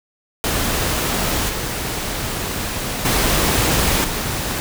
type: noise with level steps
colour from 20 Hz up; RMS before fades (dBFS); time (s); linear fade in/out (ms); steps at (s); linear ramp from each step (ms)
pink; -20 / -24 / -17 / -23; 0.44-4.6; 0; 1.49 / 3.05 / 4.04; 5
effects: none

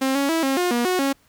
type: tone with pitch steps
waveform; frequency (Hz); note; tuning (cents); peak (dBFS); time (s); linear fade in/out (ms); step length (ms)
sawtooth; 265.9 / 278.6 / 326.7 / 269.6 / 357.1 / 239.5 / 366 / 274.6; C4 / C#4 / E4 / C#4 / F4 / A#3 / F#4 / C#4; +28 / +9 / -15 / -48 / +39 / +47 / -19 / -16; -15; 0.01-1.13; 10; 140
effects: pink hiss -59 dBFS RMS until 1.28 s

